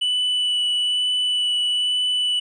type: tone with vibrato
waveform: triangle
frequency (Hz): 2970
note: F#7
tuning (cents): +6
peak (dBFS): -17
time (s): 0.01-2.4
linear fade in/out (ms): 10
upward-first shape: sine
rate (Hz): 1.1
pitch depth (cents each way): 9
effects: resampled to 22050 Hz